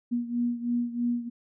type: beating tone pair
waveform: sine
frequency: 238.9 / 242 Hz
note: A#3 / B3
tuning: +43 / -35 cents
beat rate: 3.1 Hz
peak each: -27 / -31 dBFS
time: 0.11-1.3 s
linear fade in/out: 20 ms
effects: none